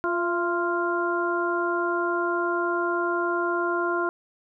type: harmonic tone with a mistuned harmonic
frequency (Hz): 348.7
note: F4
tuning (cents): -3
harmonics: 1 / 2 / 3 / 4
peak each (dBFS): -26 / -31 / -29 / -28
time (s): 0.04-4.09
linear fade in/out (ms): 0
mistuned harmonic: 2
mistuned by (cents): -46
effects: none